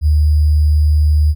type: tone with sample-and-hold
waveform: sine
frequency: 75.5 Hz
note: D2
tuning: 48 cents sharp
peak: -8 dBFS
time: 0.01-1.35 s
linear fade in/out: 50 ms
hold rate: 4900 Hz
effects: none